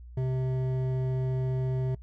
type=tone with hard clipping; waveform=triangle; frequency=129.6 Hz; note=C3; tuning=16 cents flat; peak=-28 dBFS; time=0.17-1.95 s; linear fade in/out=5 ms; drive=14 dB; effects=noise-tail reverb RT60 0.1 s tail -23 dB re dry + added 60 Hz sine -43 dBFS peak until 2.02 s